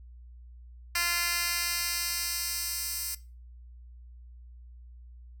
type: tone with high-pass filter sweep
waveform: 10% pulse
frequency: 345.9 Hz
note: F4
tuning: 17 cents flat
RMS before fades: -31 dBFS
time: 0.95-3.15 s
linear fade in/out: 5 ms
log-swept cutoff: 2200 to 7300 Hz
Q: 0.76
effects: noise-tail reverb RT60 0.3 s tail -18 dB re dry + added 60 Hz sine -46 dBFS peak until 5.4 s